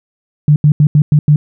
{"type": "tone bursts at uneven times", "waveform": "sine", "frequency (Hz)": 148.7, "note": "D3", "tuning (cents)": 22, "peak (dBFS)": -4, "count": 6, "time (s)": [[0.48, 0.56], [0.64, 0.72], [0.8, 0.87], [0.95, 1.02], [1.12, 1.19], [1.28, 1.36]], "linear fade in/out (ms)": 2, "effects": []}